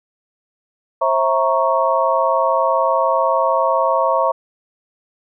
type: tone cluster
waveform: sine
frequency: 534 / 654 / 936 / 1107 Hz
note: C5 / E5 / A#5 / C#6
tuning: +35 / -14 / +7 / -3 cents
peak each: -19 dBFS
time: 1.01-4.32 s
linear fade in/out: 10 ms
effects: none